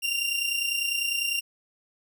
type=tone pair together; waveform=sawtooth; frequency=2764 / 2794 Hz; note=F7 / F7; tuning=-19 / 0 cents; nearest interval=unison; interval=19 cents; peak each=-25 dBFS; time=0.02-1.41 s; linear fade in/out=20 ms; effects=none